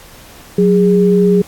sine tone pair together, 183.2 / 410.2 Hz, F#3 / G#4, -17 / -21 cents, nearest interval octave + major second, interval 1396 cents, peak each -10 dBFS, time 0.58-1.42 s, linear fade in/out 5 ms, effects pink hiss -39 dBFS RMS until 1.47 s + AAC 64 kbps

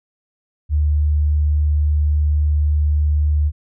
sine tone, 74.7 Hz, D2, 30 cents sharp, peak -13 dBFS, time 0.69-3.52 s, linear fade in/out 50 ms, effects none

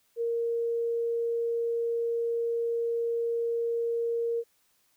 sine tone, 465.7 Hz, A#4, 2 cents flat, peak -26 dBFS, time 0.16-4.44 s, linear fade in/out 50 ms, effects white hiss -69 dBFS RMS until 4.96 s

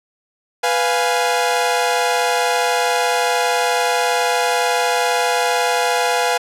sawtooth chord, F diminished, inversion second, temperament equal, 493.9 / 698.5 / 830.6 Hz, Cb5 / F5 / Ab5, 0 / 0 / 0 cents, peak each -16 dBFS, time 0.63-6.38 s, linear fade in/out 10 ms, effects low-pass 11000 Hz 12 dB/octave

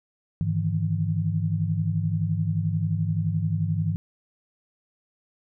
sine tone cluster, 102.3 / 152.7 / 164.2 Hz, G#2 / D#3 / E3, -26 / -32 / -6 cents, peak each -26 / -28 / -26 dBFS, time 0.41-3.96 s, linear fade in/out 0 ms, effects none

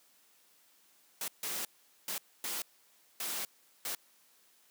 white noise bursts at uneven times, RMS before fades -37 dBFS, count 6, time 1.21-1.28 / 1.43-1.65 / 2.08-2.18 / 2.44-2.62 / 3.2-3.45 / 3.85-3.95 s, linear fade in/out 2 ms, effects white hiss -66 dBFS RMS until 4.7 s + high-pass 200 Hz 12 dB/octave

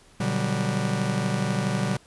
45% pulse chord, G major seventh, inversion first, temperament just, 122.5 / 147 / 183.75 / 196 Hz, B2 / D3 / F#3 / G3, -14 / +2 / -12 / 0 cents, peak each -29 / -30 / -30 / -28 dBFS, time 0.2-1.97 s, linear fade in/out 5 ms, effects pink hiss -55 dBFS RMS until 2.06 s + resampled to 24000 Hz

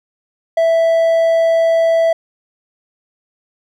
triangle tone, 659.3 Hz, E5, in tune, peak -8 dBFS, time 0.57-2.13 s, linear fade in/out 5 ms, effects none

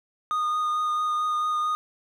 triangle tone with vibrato, 1230 Hz, D#6, 20 cents flat, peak -21 dBFS, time 0.31-1.75 s, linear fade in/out 0 ms, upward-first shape triangle, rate 4.5 Hz, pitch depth 14 cents each way, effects none

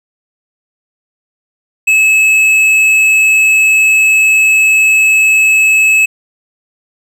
sine tone with tanh clipping, 2591 Hz, E7, 30 cents flat, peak -7 dBFS, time 1.87-6.06 s, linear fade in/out 10 ms, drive 9 dB, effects none

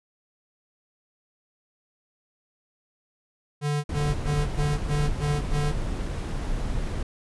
square tone bursts, 146.83 Hz, D3, in tune, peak -24 dBFS, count 7, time 3.61-5.736 s, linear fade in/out 50 ms, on 230 ms, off 86 ms
brown noise, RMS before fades -28 dBFS, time 3.89-7.03 s, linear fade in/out 5 ms
effects resampled to 24000 Hz

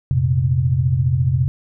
sine chord, F suspended fourth, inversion none, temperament just, 87.31 / 116.41 / 130.96 Hz, F2 / Bb2 / C3, 0 / -2 / +2 cents, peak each -21 / -21 / -16 dBFS, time 0.11-1.48 s, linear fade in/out 0 ms, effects none

